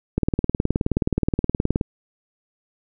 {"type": "click train", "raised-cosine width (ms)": 3, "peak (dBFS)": -6, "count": 32, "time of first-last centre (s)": [0.18, 1.812], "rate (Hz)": 19, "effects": []}